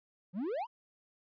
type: exponential sweep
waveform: triangle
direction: up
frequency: 166 to 1046.5 Hz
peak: -31 dBFS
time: 0.33-0.67 s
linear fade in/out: 50 ms
effects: resampled to 11025 Hz